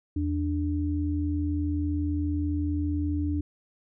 sine tone pair together, 82.41 / 294.2 Hz, E2 / D4, 0 / +3 cents, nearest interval octave + minor seventh, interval 2203 cents, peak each -27 / -28 dBFS, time 0.16-3.41 s, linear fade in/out 5 ms, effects none

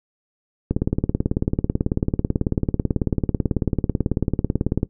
click train, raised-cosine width 3 ms, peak -6 dBFS, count 76, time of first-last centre 0.71-4.831 s, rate 18.2 Hz, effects noise-tail reverb RT60 0.1 s tail -17 dB re dry

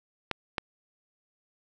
clicks, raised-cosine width 0.3 ms, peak -12 dBFS, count 2, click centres 0.313 / 0.582 s, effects none

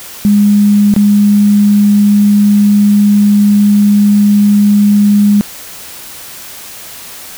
sine tone with dropouts, 205.3 Hz, G#3, 20 cents flat, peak -4 dBFS, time 0.25-5.41 s, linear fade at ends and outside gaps 0 ms, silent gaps 0.939-0.963 s, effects white hiss -29 dBFS RMS until 7.37 s

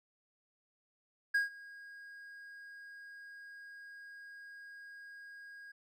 triangle tone with ADSR envelope, 1635 Hz, G#6, 28 cents flat, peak -24 dBFS, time 1.34-5.72 s, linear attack 10 ms, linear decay 140 ms, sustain -23 dB, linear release 8 ms, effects none

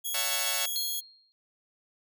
5% pulse tone, 3323 Hz, G#7, in tune, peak -22 dBFS, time 0.04-1.01 s, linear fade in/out 20 ms
5% pulse chord, F# minor seventh, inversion second, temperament just, 555 / 666 / 740 / 888 Hz, C#5 / E5 / F#5 / A5, +2 / +18 / 0 / +16 cents, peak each -25 dBFS, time 0.14-0.66 s, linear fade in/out 5 ms
sine tone with exponential decay, 4238 Hz, C8, 21 cents sharp, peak -28 dBFS, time 0.76-1.32 s, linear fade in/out 0 ms, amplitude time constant 120 ms
effects none

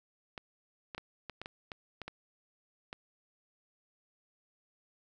clicks, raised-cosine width 0.3 ms, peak -25 dBFS, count 10, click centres 0.378 / 0.948 / 0.98 / 1.297 / 1.416 / 1.459 / 1.718 / 2.017 / 2.08 / 2.929 s, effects none

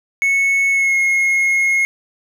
triangle tone with pitch glide, 2203 to 2159 Hz, C#7 to C#7, -11 to -46 cents, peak -11 dBFS, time 0.22-1.85 s, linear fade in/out 0 ms, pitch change -35 cents, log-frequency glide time 0.71-0.96 s, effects none

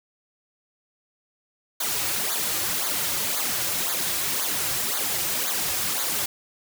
white noise with flanger, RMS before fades -26 dBFS, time 1.8-6.26 s, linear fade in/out 5 ms, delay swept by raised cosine 0.36 to 4.66 ms, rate 1.9 Hz, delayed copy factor -0.8, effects none

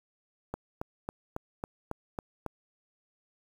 click train, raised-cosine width 1 ms, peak -20 dBFS, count 8, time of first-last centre 0.54-2.463 s, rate 3.64 Hz, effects 8-bit

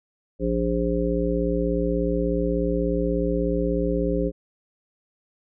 harmonic tone, 58.27 Hz, A#1, in tune, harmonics 1 / 3 / 5 / 7 / 9, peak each -27 / -27 / -27 / -27 / -27 dBFS, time 0.39-4.32 s, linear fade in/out 50 ms, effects none

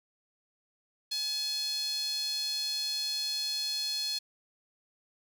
sawtooth tone with high-pass filter, 850 Hz, G#5, 40 cents sharp, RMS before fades -33 dBFS, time 1.11-4.19 s, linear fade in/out 10 ms, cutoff 4100 Hz, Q 7, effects none

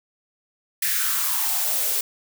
blue noise with high-pass filter sweep, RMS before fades -23 dBFS, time 0.82-2.01 s, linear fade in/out 5 ms, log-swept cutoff 1900 to 420 Hz, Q 4.8, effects none

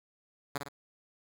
5% pulse tone with echo, 142 Hz, C#3, 42 cents sharp, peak -20 dBFS, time 0.55-0.58 s, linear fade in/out 5 ms, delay 53 ms, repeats 2, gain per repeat -5 dB, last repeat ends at 0.686 s, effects none

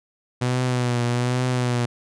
sawtooth tone with vibrato, 123.47 Hz, B2, in tune, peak -16 dBFS, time 0.41-1.86 s, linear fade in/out 10 ms, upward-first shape triangle, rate 1.2 Hz, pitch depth 53 cents each way, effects resampled to 22050 Hz

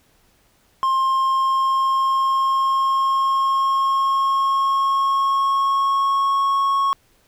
triangle tone with pitch glide, 1061 to 1099.7 Hz, C6 to C#6, +24 to -14 cents, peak -14 dBFS, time 0.83-6.93 s, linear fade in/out 0 ms, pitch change +62 cents, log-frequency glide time 0.96-6.43 s, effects pink hiss -59 dBFS RMS until 7.27 s

